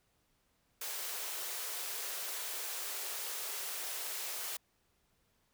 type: high-pass noise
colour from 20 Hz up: white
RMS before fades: -40 dBFS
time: 0.81-4.57 s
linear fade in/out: 5 ms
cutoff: 360 Hz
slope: 96 dB/octave
effects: pink hiss -75 dBFS RMS until 5.53 s